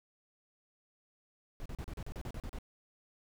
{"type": "noise bursts", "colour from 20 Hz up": "brown", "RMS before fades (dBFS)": -41, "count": 11, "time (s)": [1.6, 2.586], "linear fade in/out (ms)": 0, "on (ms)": 56, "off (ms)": 37, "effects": []}